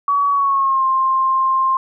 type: tone with pitch glide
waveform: sine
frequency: 1132 to 1056.2 Hz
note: C#6 to C6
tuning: +36 to +16 cents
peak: -13 dBFS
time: 0.08-1.77 s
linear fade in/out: 2 ms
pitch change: -120 cents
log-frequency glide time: 0.31-0.85 s
effects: none